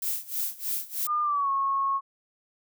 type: noise with tremolo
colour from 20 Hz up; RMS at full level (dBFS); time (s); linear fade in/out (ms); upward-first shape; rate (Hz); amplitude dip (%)
violet; -28; 0.02-1.07; 2; sine; 3.2; 90
type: tone with pitch glide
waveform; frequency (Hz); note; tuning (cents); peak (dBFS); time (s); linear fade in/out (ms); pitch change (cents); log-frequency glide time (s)
sine; 1208 to 1095; D6 to C#6; +48 to -22; -23; 1.06-2.01; 50; -170; 1.22-1.5
effects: none